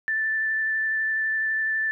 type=tone with vibrato; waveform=sine; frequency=1763 Hz; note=A6; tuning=3 cents sharp; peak=-22 dBFS; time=0.08-1.91 s; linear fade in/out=0 ms; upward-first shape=sine; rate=12 Hz; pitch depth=10 cents each way; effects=none